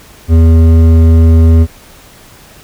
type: tone with hard clipping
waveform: triangle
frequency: 81.7 Hz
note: E2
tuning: 15 cents flat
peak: -4 dBFS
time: 0.28-1.67 s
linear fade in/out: 50 ms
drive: 14 dB
effects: pink hiss -38 dBFS RMS until 2.63 s